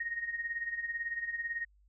sine tone with tremolo, 1864.7 Hz, A#6, in tune, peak -31 dBFS, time 0-1.65 s, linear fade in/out 5 ms, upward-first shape sine, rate 18 Hz, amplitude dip 70%, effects added 50 Hz sine -62 dBFS peak until 1.88 s

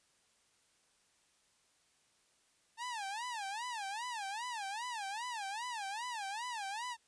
sawtooth tone with vibrato, 880 Hz, A5, in tune, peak -35 dBFS, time 2.77-6.97 s, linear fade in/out 50 ms, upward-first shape sine, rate 2.5 Hz, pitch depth 220 cents each way, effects white hiss -72 dBFS RMS until 7.07 s + resampled to 22050 Hz

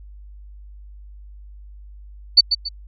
sine tone with echo, 4497 Hz, C#8, 24 cents sharp, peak -5 dBFS, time 2.37-2.41 s, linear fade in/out 10 ms, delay 140 ms, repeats 2, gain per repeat -9 dB, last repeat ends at 2.69 s, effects added 50 Hz sine -38 dBFS peak until 2.87 s

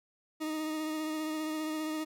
40% pulse tone with vibrato, 311.1 Hz, D#4, in tune, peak -32 dBFS, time 0.4-2.05 s, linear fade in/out 20 ms, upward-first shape triangle, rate 15 Hz, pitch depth 25 cents each way, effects none

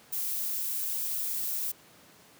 violet noise, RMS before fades -32 dBFS, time 0.12-1.72 s, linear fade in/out 10 ms, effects pink hiss -56 dBFS RMS until 2.39 s + high-pass 150 Hz 12 dB/octave

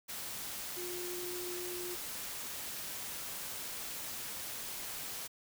sine tone in noise, 356.4 Hz, F4, 35 cents sharp, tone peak -41 dBFS, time 0.76-1.96 s, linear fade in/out 20 ms, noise white, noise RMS -42 dBFS, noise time 0.08-5.28 s, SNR -2 dB, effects none

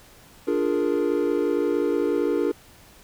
triangle chord, Bb dominant seventh, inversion first, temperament equal, 293.7 / 349.2 / 415.3 / 466.2 Hz, D4 / F4 / Ab4 / Bb4, 0 / 0 / 0 / 0 cents, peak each -24 dBFS, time 0.47-2.52 s, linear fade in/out 10 ms, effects pink hiss -51 dBFS RMS until 3.03 s

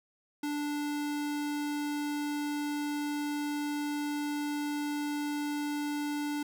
square tone, 293.3 Hz, D4, 2 cents flat, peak -32 dBFS, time 0.43-6.43 s, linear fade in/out 5 ms, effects none

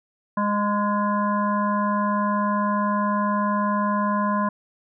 harmonic tone with a mistuned harmonic, 205.8 Hz, G#3, 16 cents flat, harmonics 1 / 3 / 5 / 7 / 8, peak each -23 / -29 / -23 / -35 / -36 dBFS, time 0.37-4.49 s, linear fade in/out 5 ms, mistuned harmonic 8, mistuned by +30 cents, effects none

